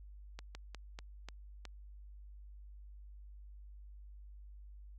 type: slowing click train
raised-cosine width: 0.2 ms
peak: -29 dBFS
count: 6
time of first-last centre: 0.39-1.653 s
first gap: 160 ms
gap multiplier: 1.23
effects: added 50 Hz sine -50 dBFS peak until 4.98 s